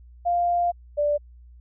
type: tone pair in turn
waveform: sine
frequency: 698.5 / 587 Hz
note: F5 / D5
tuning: 0 / -1 cents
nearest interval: minor third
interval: 301 cents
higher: first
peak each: -19 dBFS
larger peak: neither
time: 0.25-0.72 / 0.97-1.18 s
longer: first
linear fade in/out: 20 ms
effects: added 60 Hz sine -45 dBFS peak until 1.6 s